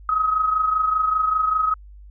sine tone pair together, 1266 / 1291.1 Hz, D#6 / E6, +30 / -36 cents, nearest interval unison, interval 34 cents, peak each -18 / -25 dBFS, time 0.09-1.74 s, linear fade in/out 2 ms, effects added 50 Hz sine -40 dBFS peak until 2.1 s

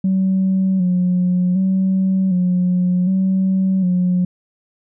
sine tone with vibrato, 185 Hz, F#3, in tune, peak -12 dBFS, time 0.04-4.25 s, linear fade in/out 5 ms, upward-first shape square, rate 0.66 Hz, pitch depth 44 cents each way, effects tanh soft clip ceiling -10 dBFS

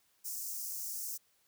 white high-pass noise, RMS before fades -40 dBFS, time 0.24-1.18 s, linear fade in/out 20 ms, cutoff 5300 Hz, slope 48 dB/octave, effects white hiss -72 dBFS RMS until 1.47 s

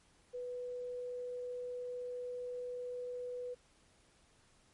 sine tone, 493.9 Hz, B4, in tune, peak -39 dBFS, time 0.33-3.55 s, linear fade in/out 20 ms, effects pink hiss -68 dBFS RMS until 4.73 s + MP3 48 kbps

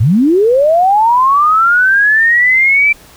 sine linear sweep, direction up, 92.5 to 2349 Hz, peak -6 dBFS, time 0-2.93 s, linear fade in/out 10 ms, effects pink hiss -40 dBFS RMS until 3.16 s

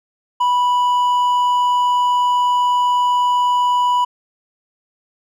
triangle tone with hard clipping, 984 Hz, B5, 7 cents flat, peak -14 dBFS, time 0.4-4.05 s, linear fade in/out 10 ms, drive 7 dB, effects none

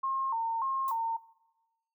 sine tone with vibrato, 987.8 Hz, B5, in tune, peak -28 dBFS, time 0.03-1.17 s, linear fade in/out 10 ms, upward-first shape square, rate 1.7 Hz, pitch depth 140 cents each way
violet noise with exponential decay, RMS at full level -40 dBFS, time 0.88-1 s, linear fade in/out 1 ms, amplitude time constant 24 ms
effects noise-tail reverb RT60 1.0 s tail -21 dB re dry

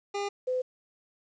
25% pulse / sine tone pair in turn, 403.8 / 508.2 Hz, G#4 / B4, -49 / +49 cents, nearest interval major third, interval 398 cents, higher second, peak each -26 dBFS, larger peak neither, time 0.14-0.29 / 0.47-0.62 s, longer neither, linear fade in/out 10 ms, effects resampled to 16000 Hz + 10-bit

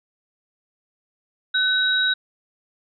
sine tone pair together, 1508 / 3832 Hz, F#6 / A#7, +32 / +47 cents, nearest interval octave + major third, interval 1615 cents, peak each -20 dBFS, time 1.54-2.14 s, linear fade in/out 10 ms, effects none

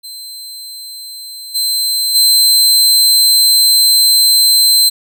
sawtooth tone with level steps, 4100 Hz, C8, 36 cents flat, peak -24 / -10 / -4 dBFS, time 0.03-4.9 s, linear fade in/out 20 ms, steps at 1.54 / 2.14 s, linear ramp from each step 20 ms, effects none

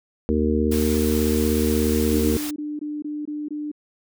harmonic tone, 76.6 Hz, D#2, 27 cents flat, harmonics 1 / 3 / 4 / 5 / 6, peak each -24 / -22 / -25 / -26 / -25 dBFS, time 0.29-2.37 s, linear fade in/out 0 ms
white noise, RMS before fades -32 dBFS, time 0.71-2.51 s, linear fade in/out 10 ms
sine tone bursts, 298.3 Hz, D4, 27 cents sharp, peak -26 dBFS, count 7, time 2.12-3.716 s, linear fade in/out 5 ms, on 210 ms, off 21 ms
effects none

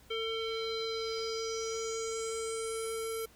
square tone with low-pass filter sweep, 449.1 Hz, A4, 35 cents sharp, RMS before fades -36 dBFS, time 0.1-3.26 s, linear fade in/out 10 ms, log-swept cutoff 3000 to 12000 Hz, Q 5.2, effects added 60 Hz sine -62 dBFS peak until 3.35 s + pink hiss -61 dBFS RMS until 3.35 s

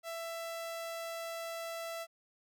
sawtooth tone, 665 Hz, E5, 15 cents sharp, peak -35 dBFS, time 0.03-2.07 s, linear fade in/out 50 ms, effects none

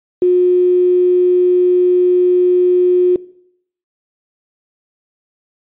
sine tone with quantisation, 360 Hz, F#4, 47 cents flat, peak -8 dBFS, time 0.22-3.16 s, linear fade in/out 2 ms, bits 6, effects noise-tail reverb RT60 0.7 s tail -21 dB re dry + resampled to 8000 Hz

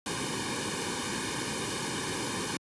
pink noise with comb filter, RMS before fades -33 dBFS, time 0.06-2.57 s, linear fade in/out 2 ms, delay 1.5 ms, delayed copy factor -0.85, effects high-pass 100 Hz 12 dB/octave + resampled to 24000 Hz

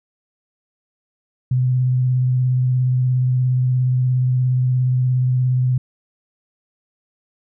sine tone with vibrato, 127 Hz, B2, 49 cents sharp, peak -14 dBFS, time 1.51-5.78 s, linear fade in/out 5 ms, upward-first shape triangle, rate 17 Hz, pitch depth 23 cents each way, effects none

